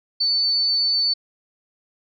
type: tone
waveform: sine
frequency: 4504 Hz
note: C#8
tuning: 27 cents sharp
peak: -17 dBFS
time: 0.2-1.14 s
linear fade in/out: 10 ms
effects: none